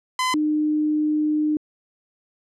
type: tone pair in turn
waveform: sawtooth / sine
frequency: 1019 / 303.8 Hz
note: C6 / D#4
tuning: -46 / -41 cents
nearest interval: octave + major sixth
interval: 2095 cents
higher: first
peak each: -16 / -18 dBFS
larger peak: first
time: 0.19-0.34 / 0.34-1.57 s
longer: second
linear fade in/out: 2 ms
effects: low-pass 9000 Hz 12 dB/octave